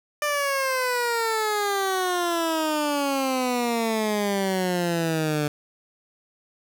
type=exponential sweep; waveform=15% pulse; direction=down; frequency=597 to 146.83 Hz; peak=-16 dBFS; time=0.22-5.48 s; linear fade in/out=2 ms; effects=none

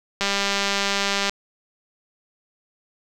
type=click train; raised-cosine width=0.2 ms; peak=-5 dBFS; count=217; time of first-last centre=0.21-1.295 s; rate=199 Hz; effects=7-bit

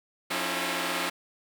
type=tone cluster; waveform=5% pulse; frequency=176.9 / 272.7 / 309.9 / 335.5 / 433.3 Hz; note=F3 / C#4 / D#4 / E4 / A4; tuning=+23 / -28 / -7 / +31 / -27 cents; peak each=-24 / -21 / -25 / -22 / -26 dBFS; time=0.3-1.1 s; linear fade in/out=10 ms; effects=none

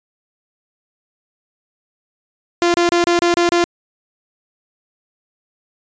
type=tone bursts; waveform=sawtooth; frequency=346 Hz; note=F4; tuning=16 cents flat; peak=-8 dBFS; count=7; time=2.62-3.64 s; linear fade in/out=0 ms; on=120 ms; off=30 ms; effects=resampled to 16000 Hz

